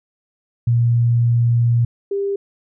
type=tone pair in turn; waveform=sine; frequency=118.4 / 398.2 Hz; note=A#2 / G4; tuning=+27 / +27 cents; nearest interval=octave + major sixth; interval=2100 cents; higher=second; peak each=-12 / -18 dBFS; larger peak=first; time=0.67-1.85 / 2.11-2.36 s; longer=first; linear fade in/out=5 ms; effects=none